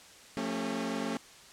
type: tone cluster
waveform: sawtooth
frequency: 176.5 / 223.9 / 274.4 / 401.2 Hz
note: F3 / A3 / C#4 / G4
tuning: +19 / +30 / -17 / +40 cents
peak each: -38 / -31 / -32 / -38 dBFS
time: 0.37-1.17 s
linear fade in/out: 0 ms
effects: white hiss -53 dBFS RMS until 1.52 s + low-pass 8000 Hz 12 dB/octave